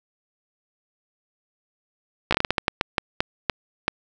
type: slowing click train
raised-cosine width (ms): 0.3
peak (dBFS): -3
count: 14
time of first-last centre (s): 2.31-3.881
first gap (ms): 15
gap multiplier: 1.31
effects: none